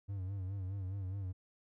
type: tone with vibrato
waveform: triangle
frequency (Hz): 96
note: G2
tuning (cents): -36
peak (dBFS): -35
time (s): 0.08-1.33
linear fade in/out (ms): 20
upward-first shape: sine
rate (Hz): 4.8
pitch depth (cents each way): 80
effects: none